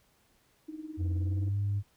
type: tone with tremolo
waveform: sine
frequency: 311.1 Hz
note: D#4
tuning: in tune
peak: -35 dBFS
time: 0.68-1.49 s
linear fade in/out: 10 ms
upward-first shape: triangle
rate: 19 Hz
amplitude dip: 85%
type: tone with pitch glide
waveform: sine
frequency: 88.4 to 100.96 Hz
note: F2 to G#2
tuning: +22 to -48 cents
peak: -26 dBFS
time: 0.97-1.83 s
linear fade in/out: 50 ms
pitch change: +230 cents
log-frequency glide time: 1.15-1.57 s
effects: tanh soft clip ceiling -24 dBFS + pink hiss -68 dBFS RMS until 1.96 s